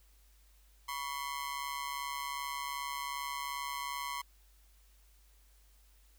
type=ring-modulated tone; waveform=sawtooth; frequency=1046.5 Hz; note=C6; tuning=in tune; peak=-30 dBFS; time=0.88-4.22 s; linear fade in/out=10 ms; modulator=71.3 Hz; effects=added 50 Hz sine -61 dBFS peak until 6.18 s + white hiss -69 dBFS RMS until 6.18 s